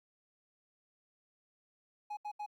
triangle tone bursts, 835 Hz, G#5, 9 cents sharp, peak -36 dBFS, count 3, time 2.1-2.463 s, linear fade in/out 10 ms, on 71 ms, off 75 ms, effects 13-bit

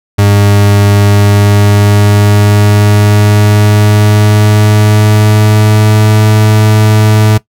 40% pulse tone with pitch glide, 101.7 to 107.44 Hz, G#2 to A2, -36 to -41 cents, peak -3 dBFS, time 0.18-7.38 s, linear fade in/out 10 ms, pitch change +95 cents, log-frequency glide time 0.96-6.27 s, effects noise-tail reverb RT60 0.1 s tail -18 dB re dry

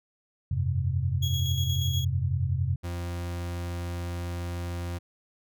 sine chord, F suspended second, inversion none, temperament just, 87.31 / 98.22 / 130.96 Hz, F2 / G2 / C3, 0 / +4 / +2 cents, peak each -28 / -30 / -28 dBFS, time 0.51-2.76 s, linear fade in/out 5 ms
35% pulse tone with tremolo, 3322 Hz, G#7, in tune, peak -29 dBFS, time 1.22-2.05 s, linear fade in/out 10 ms, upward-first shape square, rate 8.4 Hz, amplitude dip 35%
40% pulse tone, 87 Hz, F2, 6 cents flat, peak -30 dBFS, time 2.83-4.99 s, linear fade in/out 20 ms
effects none

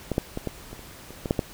clicks, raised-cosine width 2 ms, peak -12 / -8 / -16 / -14 / -24 / -30 / -26 / -16 / -7 / -9 dBFS, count 10, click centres 0.117 / 0.181 / 0.374 / 0.473 / 0.73 / 0.793 / 1.106 / 1.258 / 1.309 / 1.392 s, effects pink hiss -45 dBFS RMS until 1.53 s

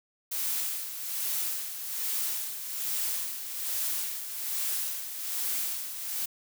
blue noise with tremolo, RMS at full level -30 dBFS, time 0.31-6.26 s, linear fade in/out 10 ms, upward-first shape sine, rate 1.2 Hz, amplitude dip 60%, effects none

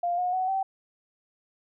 sine tone with pitch steps, 698.5 / 721.9 / 746 / 771 Hz, F5 / F#5 / F#5 / G5, 0 / -43 / +14 / -29 cents, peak -24 dBFS, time 0.03-0.63 s, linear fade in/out 5 ms, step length 150 ms, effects none

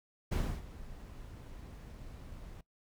brown noise with ADSR envelope, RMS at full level -30 dBFS, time 0.31-2.61 s, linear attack 16 ms, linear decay 290 ms, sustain -18 dB, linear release 4 ms, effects noise-tail reverb RT60 0.1 s tail -20 dB re dry

